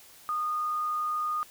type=tone; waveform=sine; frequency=1228 Hz; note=D#6; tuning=23 cents flat; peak=-27 dBFS; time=0.29-1.43 s; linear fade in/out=0 ms; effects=white hiss -53 dBFS RMS until 1.5 s